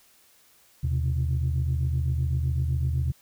sine tone cluster, 78.6 / 126.6 / 134.5 Hz, D#2 / B2 / C3, +18 / +43 / +48 cents, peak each -24 / -26 / -30 dBFS, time 0.83-3.12 s, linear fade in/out 10 ms, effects tanh soft clip ceiling -17 dBFS + white hiss -59 dBFS RMS until 3.21 s

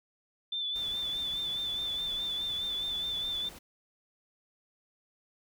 sine tone with vibrato, 3520 Hz, A7, in tune, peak -31 dBFS, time 0.52-3.49 s, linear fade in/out 5 ms, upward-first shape sine, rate 4.8 Hz, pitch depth 37 cents each way
pink noise, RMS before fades -49 dBFS, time 0.75-3.59 s, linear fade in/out 10 ms
effects none

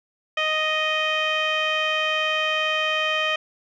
15% pulse tone with low-pass filter, 622.3 Hz, D#5, in tune, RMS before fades -23 dBFS, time 0.37-3.36 s, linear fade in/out 5 ms, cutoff 3100 Hz, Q 3.6, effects none

